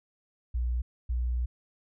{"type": "tone pair in turn", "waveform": "sine", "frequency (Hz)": [60.5, 60.77], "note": ["B1", "B1"], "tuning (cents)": [-35, -27], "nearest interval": "unison", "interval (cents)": 8, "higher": "second", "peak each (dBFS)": -26, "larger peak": "neither", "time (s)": [[0.54, 0.82], [1.09, 1.46]], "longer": "second", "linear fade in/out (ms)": 10, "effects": []}